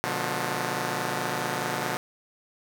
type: chord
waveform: 5% pulse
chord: B diminished seventh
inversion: none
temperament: just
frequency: 123.47 / 148.16 / 177.8 / 213.4 Hz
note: B2 / D3 / F3 / Ab3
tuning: 0 / +16 / +31 / +47 cents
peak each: -21 / -22 / -21 / -26 dBFS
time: 0.04-1.97 s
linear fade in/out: 0 ms
effects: none